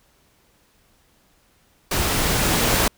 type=noise with level ramp; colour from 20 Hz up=pink; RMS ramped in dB=-22 to -18 dBFS; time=1.91-2.88 s; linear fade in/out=5 ms; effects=pink hiss -60 dBFS RMS until 2.97 s